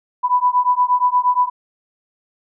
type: beating tone pair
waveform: sine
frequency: 987.8 / 996.3 Hz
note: B5 / B5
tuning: 0 / +15 cents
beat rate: 8.5 Hz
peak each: -16 dBFS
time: 0.23-1.5 s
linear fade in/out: 20 ms
effects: none